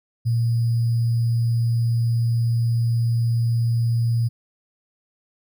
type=tone with sample-and-hold; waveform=sine; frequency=116.54 Hz; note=A#2; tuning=in tune; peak=-17 dBFS; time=0.25-4.29 s; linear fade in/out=20 ms; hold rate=4900 Hz; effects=none